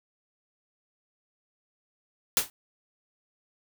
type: noise with exponential decay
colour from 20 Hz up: white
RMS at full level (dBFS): -18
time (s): 2.37-2.5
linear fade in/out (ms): 1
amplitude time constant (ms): 28
effects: none